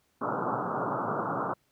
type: band-pass noise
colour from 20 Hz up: white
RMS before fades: -31 dBFS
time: 0.21-1.54 s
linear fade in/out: 10 ms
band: 110 to 1400 Hz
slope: 96 dB/octave
effects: pink hiss -71 dBFS RMS until 1.71 s + high-pass 60 Hz 12 dB/octave